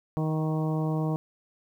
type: harmonic tone with a mistuned harmonic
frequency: 156.9 Hz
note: D#3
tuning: 15 cents sharp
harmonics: 1 / 2 / 3 / 4 / 5 / 6 / 7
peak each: -26 / -32 / -36 / -38 / -40 / -42 / -43 dBFS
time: 0.17-1.16 s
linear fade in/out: 0 ms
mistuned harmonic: 5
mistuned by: -22 cents
effects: 10-bit